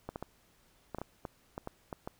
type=clicks; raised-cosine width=1 ms; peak=-24 dBFS; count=11; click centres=0.09 / 0.159 / 0.226 / 0.947 / 0.985 / 1.016 / 1.252 / 1.579 / 1.674 / 1.928 / 2.075 s; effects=pink hiss -67 dBFS RMS until 2.19 s